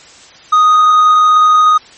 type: tone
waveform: triangle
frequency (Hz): 1244.5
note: D#6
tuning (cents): 0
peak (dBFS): -3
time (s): 0.52-1.78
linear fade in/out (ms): 10
effects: white hiss -39 dBFS RMS until 1.97 s + MP3 32 kbps